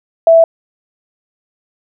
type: tone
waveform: sine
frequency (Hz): 659.3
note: E5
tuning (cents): 0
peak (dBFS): -3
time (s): 0.27-0.44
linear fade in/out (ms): 2
effects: none